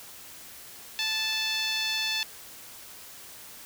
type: tone with band-pass filter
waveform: 10% pulse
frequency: 877 Hz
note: A5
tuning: 6 cents flat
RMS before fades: -29 dBFS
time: 0.99-2.23 s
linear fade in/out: 0 ms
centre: 3700 Hz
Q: 1.2
effects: white hiss -46 dBFS RMS until 3.65 s